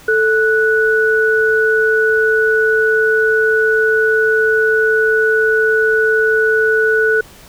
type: tone pair together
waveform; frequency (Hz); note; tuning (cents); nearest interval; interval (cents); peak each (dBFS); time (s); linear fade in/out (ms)
sine; 440 / 1477.5; A4 / F#6; 0 / -3; octave + major sixth; 2097; -13; 0.08-7.21; 5
effects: pink hiss -41 dBFS RMS until 7.48 s